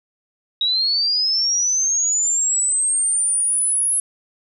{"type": "linear sweep", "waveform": "sine", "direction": "up", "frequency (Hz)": [3793, 10710], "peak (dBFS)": -16, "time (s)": [0.61, 4], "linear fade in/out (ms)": 2, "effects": []}